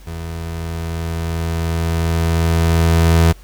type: tone with level ramp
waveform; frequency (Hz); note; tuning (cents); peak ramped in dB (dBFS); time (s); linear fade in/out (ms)
30% pulse; 82.8; E2; +8; -23 to -6; 0.06-3.33; 20
effects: added 47 Hz sine -38 dBFS peak until 3.43 s + pink hiss -48 dBFS RMS until 3.43 s